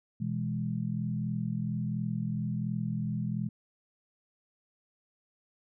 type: chord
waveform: sine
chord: E major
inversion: second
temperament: equal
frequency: 123.47 / 164.81 / 207.7 Hz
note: B2 / E3 / G#3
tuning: 0 / 0 / 0 cents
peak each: -34 dBFS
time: 0.2-3.49 s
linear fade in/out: 10 ms
effects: none